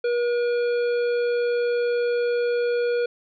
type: harmonic tone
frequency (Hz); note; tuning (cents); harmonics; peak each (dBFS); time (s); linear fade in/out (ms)
480.3; B4; -48; 1 / 3 / 5 / 7 / 9; -20 / -33 / -39 / -46 / -44; 0.04-3.06; 5
effects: none